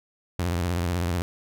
sawtooth tone with vibrato, 87.31 Hz, F2, in tune, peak -20 dBFS, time 0.39-1.22 s, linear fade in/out 0 ms, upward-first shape sine, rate 16 Hz, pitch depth 110 cents each way, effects none

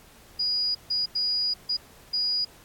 sine tone bursts at uneven times, 4900 Hz, D#8, 27 cents flat, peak -23 dBFS, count 5, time 0.39-0.75 / 0.9-1.06 / 1.15-1.54 / 1.69-1.77 / 2.13-2.45 s, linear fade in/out 10 ms, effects pink hiss -53 dBFS RMS until 2.64 s + AAC 64 kbps

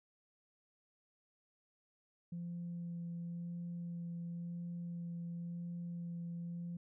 sine tone with vibrato, 171.7 Hz, F3, 29 cents flat, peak -39 dBFS, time 2.32-6.77 s, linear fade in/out 5 ms, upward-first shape sine, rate 0.95 Hz, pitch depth 11 cents each way, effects tanh soft clip ceiling -37 dBFS

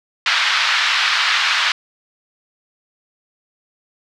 pink band-pass noise, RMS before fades -17 dBFS, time 0.26-1.72 s, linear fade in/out 2 ms, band 1200 to 4500 Hz, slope 24 dB/octave, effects none

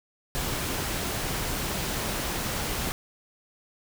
pink noise, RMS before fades -30 dBFS, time 0.35-2.92 s, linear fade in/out 0 ms, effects none

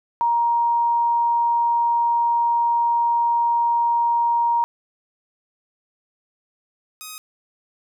sine / 5% pulse tone pair in turn, 940 / 1256.2 Hz, A#5 / D#6, +14 / +16 cents, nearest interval perfect fourth, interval 502 cents, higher second, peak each -16 / -22 dBFS, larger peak first, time 0.21-4.64 / 7.01-7.18 s, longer first, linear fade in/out 0 ms, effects none

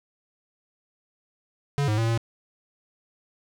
square tone with pitch steps, 142.2 / 106.6 / 113.8 / 115.1 Hz, C#3 / G#2 / A#2 / A#2, +45 / +46 / -41 / -22 cents, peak -22 dBFS, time 1.78-2.176 s, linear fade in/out 0 ms, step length 99 ms, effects low-pass 8000 Hz 12 dB/octave + 10-bit

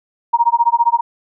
sine tone with tremolo, 940 Hz, A#5, 14 cents sharp, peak -7 dBFS, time 0.33-1.01 s, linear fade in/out 10 ms, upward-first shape sine, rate 15 Hz, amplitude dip 100%, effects none

